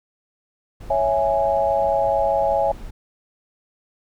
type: noise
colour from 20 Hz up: brown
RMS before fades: -36 dBFS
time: 0.8-2.91 s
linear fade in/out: 10 ms
type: chord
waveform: sine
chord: C# minor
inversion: none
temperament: equal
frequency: 554.4 / 659.3 / 830.6 Hz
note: C#5 / E5 / G#5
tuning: 0 / 0 / 0 cents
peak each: -21 dBFS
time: 0.9-2.72 s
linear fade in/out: 5 ms
effects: none